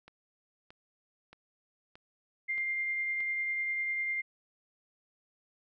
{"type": "click train", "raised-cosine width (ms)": 0.3, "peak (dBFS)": -35, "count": 6, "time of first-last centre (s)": [0.08, 3.205], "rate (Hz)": 1.6}
{"type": "tone with tremolo", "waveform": "sine", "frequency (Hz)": 2100, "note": "C7", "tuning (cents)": 6, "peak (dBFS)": -29, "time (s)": [2.48, 4.22], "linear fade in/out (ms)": 20, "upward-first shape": "triangle", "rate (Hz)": 10, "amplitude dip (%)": 25}
{"effects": []}